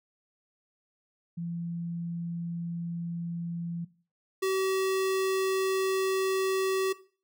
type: tone pair in turn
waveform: sine / square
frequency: 170 / 381.6 Hz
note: F3 / G4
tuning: -46 / -47 cents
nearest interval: octave + major second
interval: 1399 cents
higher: second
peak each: -32 / -26 dBFS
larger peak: second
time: 1.37-3.85 / 4.42-6.93 s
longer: second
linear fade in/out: 10 ms
effects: noise-tail reverb RT60 0.4 s tail -18 dB re dry